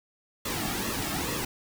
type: noise with flanger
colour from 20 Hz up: pink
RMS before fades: -31 dBFS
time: 0.45-1.45 s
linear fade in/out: 5 ms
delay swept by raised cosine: 1.3 to 2.05 ms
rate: 2.3 Hz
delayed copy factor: -0.65
effects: none